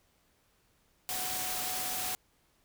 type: tone in noise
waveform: sine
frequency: 740 Hz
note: F#5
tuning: in tune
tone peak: -42 dBFS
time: 1.09-2.15 s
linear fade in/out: 0 ms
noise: white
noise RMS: -35 dBFS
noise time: 1.09-2.15 s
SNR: -10 dB
effects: pink hiss -70 dBFS RMS until 2.64 s